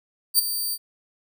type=tone with ADSR envelope; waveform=10% pulse; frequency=4640 Hz; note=D8; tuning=22 cents flat; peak=-6 dBFS; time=0.34-0.78 s; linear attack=47 ms; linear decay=14 ms; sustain=-12 dB; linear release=48 ms; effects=none